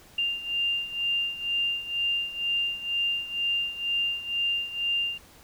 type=beating tone pair; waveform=sine; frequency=2794 / 2796.1 Hz; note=F7 / F7; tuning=0 / +1 cents; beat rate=2.1 Hz; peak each=-27 / -31 dBFS; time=0.18-5.18 s; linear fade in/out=5 ms; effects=pink hiss -53 dBFS RMS until 5.43 s